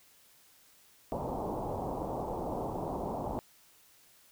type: low-pass noise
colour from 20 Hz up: white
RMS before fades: -36 dBFS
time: 1.12-3.39 s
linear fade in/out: 0 ms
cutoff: 940 Hz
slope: 48 dB/octave
effects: white hiss -62 dBFS RMS until 4.31 s